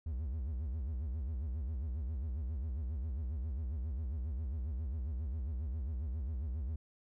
triangle tone with vibrato, 70 Hz, C#2, 18 cents sharp, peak -33 dBFS, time 0.06-6.76 s, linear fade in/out 5 ms, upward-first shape sine, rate 7.4 Hz, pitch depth 280 cents each way, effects none

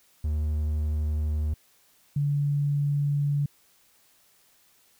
triangle / sine tone pair in turn, 76 / 143.87 Hz, D#2 / D3, -40 / -35 cents, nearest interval major seventh, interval 1105 cents, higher second, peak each -22 dBFS, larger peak neither, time 0.24-1.54 / 2.16-3.46 s, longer neither, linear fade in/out 5 ms, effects white hiss -62 dBFS RMS until 4.99 s

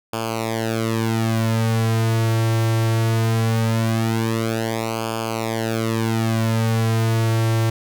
sawtooth tone with flanger, 112.9 Hz, A2, 45 cents sharp, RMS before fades -20 dBFS, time 0.13-7.7 s, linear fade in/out 5 ms, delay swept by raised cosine 0.51 to 4.11 ms, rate 0.2 Hz, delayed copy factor -0.95, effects none

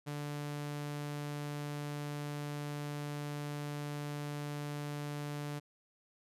sawtooth tone, 146.4 Hz, D3, 5 cents flat, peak -34 dBFS, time 0.06-5.6 s, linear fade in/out 20 ms, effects resampled to 32000 Hz

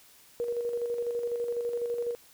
sine tone with tremolo, 476.1 Hz, A#4, 37 cents sharp, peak -27 dBFS, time 0.4-2.15 s, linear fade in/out 0 ms, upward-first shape square, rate 12 Hz, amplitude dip 40%, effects white hiss -57 dBFS RMS until 2.33 s

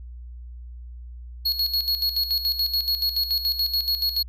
square tone with tremolo, 4329 Hz, C#8, 42 cents flat, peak -20 dBFS, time 1.45-4.23 s, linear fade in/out 10 ms, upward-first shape square, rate 7 Hz, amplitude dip 65%, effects added 60 Hz sine -36 dBFS peak until 4.28 s

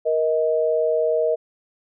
sine tone pair together, 471.2 / 631 Hz, A#4 / D#5, +19 / +24 cents, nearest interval perfect fourth, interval 505 cents, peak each -20 dBFS, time 0.05-1.36 s, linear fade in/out 20 ms, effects none

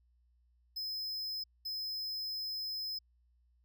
square tone bursts at uneven times, 5100 Hz, D#8, 42 cents sharp, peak -37 dBFS, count 2, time 0.76-1.44 / 1.65-2.99 s, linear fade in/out 10 ms, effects added 60 Hz sine -67 dBFS peak until 3.64 s

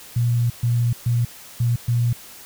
sine tone bursts at uneven times, 119.3 Hz, A#2, 41 cents sharp, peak -16 dBFS, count 5, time 0.16-0.5 / 0.63-0.93 / 1.06-1.25 / 1.6-1.76 / 1.88-2.13 s, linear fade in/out 5 ms, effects white hiss -42 dBFS RMS until 2.45 s

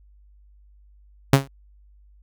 sawtooth tone with exponential decay, 136.9 Hz, C#3, 21 cents flat, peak -5 dBFS, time 1.33-1.48 s, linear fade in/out 5 ms, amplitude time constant 31 ms, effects added 50 Hz sine -50 dBFS peak until 2.22 s

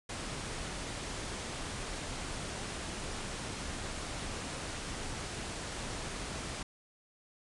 pink low-pass noise, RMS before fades -40 dBFS, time 0.09-6.63 s, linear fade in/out 5 ms, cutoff 10000 Hz, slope 96 dB/octave, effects none

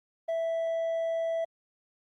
sine tone with hard clipping, 659.3 Hz, E5, in tune, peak -28 dBFS, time 0.28-1.45 s, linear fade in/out 10 ms, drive 2 dB, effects Opus 32 kbps

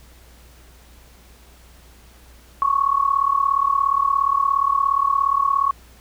sine tone with amplitude modulation, 1108.7 Hz, C#6, in tune, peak -12 dBFS, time 2.62-5.71 s, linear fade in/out 0 ms, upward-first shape sine, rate 37.1 Hz, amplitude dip 85%, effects added 60 Hz sine -47 dBFS peak until 6 s + pink hiss -51 dBFS RMS until 6 s

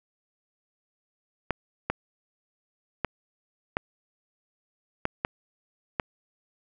clicks, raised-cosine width 0.5 ms, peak -10 dBFS, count 7, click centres 1.507 / 1.9 / 3.047 / 3.769 / 5.054 / 5.249 / 5.998 s, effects none

